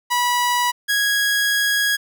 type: tone pair in turn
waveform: sawtooth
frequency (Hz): 976 / 1655.2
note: B5 / G#6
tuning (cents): -21 / -6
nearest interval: major sixth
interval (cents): 915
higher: second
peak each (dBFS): -13 / -13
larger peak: neither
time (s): 0.1-0.72 / 0.88-1.97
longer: second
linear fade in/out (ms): 20
effects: none